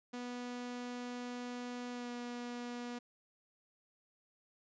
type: tone with pitch glide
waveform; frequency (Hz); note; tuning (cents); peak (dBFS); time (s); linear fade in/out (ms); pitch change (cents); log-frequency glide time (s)
sawtooth; 245.1 to 242.1; B3 to B3; -13 to -34; -37; 0.13-2.99; 10; -21; 1.91-2.1
effects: resampled to 16000 Hz